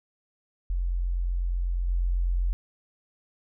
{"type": "tone with level steps", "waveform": "sine", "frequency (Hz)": 44.07, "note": "F1", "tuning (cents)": 16, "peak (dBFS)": [-24, -22], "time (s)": [0.7, 2.53], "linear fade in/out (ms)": 0, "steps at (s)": 1.88, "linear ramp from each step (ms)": 10, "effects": []}